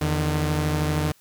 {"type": "tone pair together", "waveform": "sawtooth", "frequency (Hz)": [82.06, 151.2], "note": ["E2", "D#3"], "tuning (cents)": [-7, -49], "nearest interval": "major seventh", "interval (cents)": 1058, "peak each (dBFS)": [-22, -19], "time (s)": [0.01, 1.12], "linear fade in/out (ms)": 5, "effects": ["white hiss -58 dBFS RMS until 1.2 s"]}